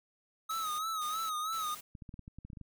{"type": "tone with vibrato", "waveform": "square", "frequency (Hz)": 1271, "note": "D#6", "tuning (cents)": 36, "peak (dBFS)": -34, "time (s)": [0.49, 1.75], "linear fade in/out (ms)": 10, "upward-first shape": "sine", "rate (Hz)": 3.1, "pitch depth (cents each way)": 71}
{"type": "noise bursts", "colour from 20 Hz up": "white", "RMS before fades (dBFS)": -48, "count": 3, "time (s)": [0.5, 1.81], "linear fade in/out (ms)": 10, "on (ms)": 290, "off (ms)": 220}
{"type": "clicks", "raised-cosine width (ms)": 5, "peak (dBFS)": -34, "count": 12, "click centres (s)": [1.952, 2.022, 2.092, 2.141, 2.193, 2.279, 2.386, 2.45, 2.502, 2.532, 2.572, 2.613]}
{"effects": []}